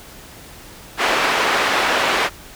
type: band-pass noise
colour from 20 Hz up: white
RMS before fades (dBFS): -18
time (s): 0.97-2.3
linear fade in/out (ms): 50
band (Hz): 350 to 2100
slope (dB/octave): 12
effects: pink hiss -40 dBFS RMS until 2.55 s